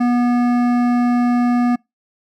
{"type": "tone with hard clipping", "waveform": "sine", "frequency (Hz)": 243, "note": "B3", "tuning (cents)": -28, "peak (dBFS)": -15, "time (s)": [0, 1.76], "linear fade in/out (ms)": 10, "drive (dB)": 13, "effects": ["noise-tail reverb RT60 0.2 s tail -26 dB re dry"]}